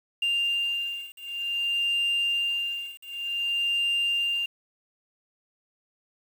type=beating tone pair; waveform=sine; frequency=2794 / 2794.54 Hz; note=F7 / F7; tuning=0 / 0 cents; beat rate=0.54 Hz; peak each=-27 dBFS; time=0.22-4.46 s; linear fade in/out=5 ms; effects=tanh soft clip ceiling -19 dBFS + 8-bit